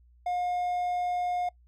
triangle tone, 715 Hz, F5, 41 cents sharp, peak -25 dBFS, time 0.26-1.49 s, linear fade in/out 5 ms, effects noise-tail reverb RT60 0.1 s tail -22 dB re dry + added 60 Hz sine -56 dBFS peak until 1.67 s

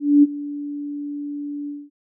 sine tone with ADSR envelope, 289.7 Hz, D4, 24 cents flat, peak -7 dBFS, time 0-1.9 s, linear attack 230 ms, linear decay 29 ms, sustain -19 dB, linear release 220 ms, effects none

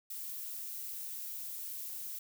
violet noise, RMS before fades -42 dBFS, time 0.1-2.19 s, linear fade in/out 5 ms, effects none

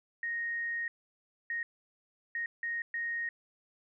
sine tone bursts at uneven times, 1864.7 Hz, A#6, in tune, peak -32 dBFS, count 5, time 0.23-0.88 / 1.5-1.63 / 2.35-2.46 / 2.63-2.82 / 2.94-3.29 s, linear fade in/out 2 ms, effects none

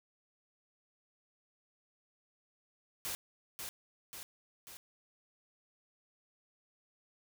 white noise with echo, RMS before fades -39 dBFS, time 3.05-3.15 s, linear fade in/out 0 ms, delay 540 ms, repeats 3, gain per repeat -4 dB, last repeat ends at 4.77 s, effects none

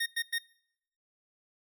25% pulse tone bursts, 1851 Hz, A#6, 13 cents flat, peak -25 dBFS, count 3, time 0-0.386 s, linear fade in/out 10 ms, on 62 ms, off 100 ms, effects noise-tail reverb RT60 0.7 s tail -23 dB re dry

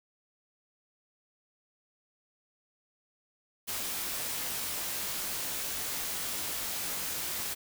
white noise with comb filter, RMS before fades -35 dBFS, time 3.67-7.55 s, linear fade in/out 20 ms, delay 18 ms, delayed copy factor -0.55, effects none

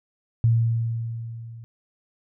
sine tone with level ramp, 115.1 Hz, A#2, 22 cents flat, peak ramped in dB -14 to -38 dBFS, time 0.44-1.64 s, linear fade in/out 0 ms, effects none

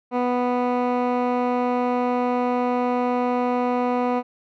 15% pulse tone with low-pass filter, 246.9 Hz, B3, in tune, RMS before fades -22 dBFS, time 0.11-4.23 s, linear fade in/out 50 ms, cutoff 1500 Hz, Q 0.83, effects none

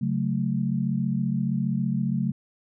sine chord, F# minor, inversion second, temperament equal, 138.59 / 185 / 220 Hz, C#3 / F#3 / A3, 0 / 0 / 0 cents, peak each -27 dBFS, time 0.01-2.32 s, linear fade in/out 10 ms, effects none

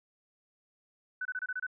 sine tone bursts, 1503 Hz, F#6, 27 cents sharp, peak -32 dBFS, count 7, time 1.21-1.667 s, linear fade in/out 5 ms, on 43 ms, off 26 ms, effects none

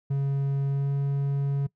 triangle tone with pitch glide, 138.59 to 139.8 Hz, C#3 to C#3, 0 to +15 cents, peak -21 dBFS, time 0.1-1.67 s, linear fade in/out 10 ms, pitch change +15 cents, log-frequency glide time 0.68-0.92 s, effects noise-tail reverb RT60 0.1 s tail -21 dB re dry

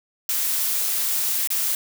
blue noise with dropouts, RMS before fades -23 dBFS, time 0.29-1.75 s, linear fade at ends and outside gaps 2 ms, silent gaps 1.474-1.503 s, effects none

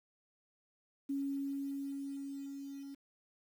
sine tone with level ramp, 277.4 Hz, C#4, 1 cent sharp, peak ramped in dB -33 to -44 dBFS, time 1.09-2.95 s, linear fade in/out 10 ms, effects 10-bit

